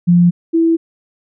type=tone pair in turn; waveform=sine; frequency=174.61 / 329.6 Hz; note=F3 / E4; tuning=0 / 0 cents; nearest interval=major seventh; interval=1100 cents; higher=second; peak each=-6 / -9 dBFS; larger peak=first; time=0.07-0.31 / 0.53-0.77 s; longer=neither; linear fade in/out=20 ms; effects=none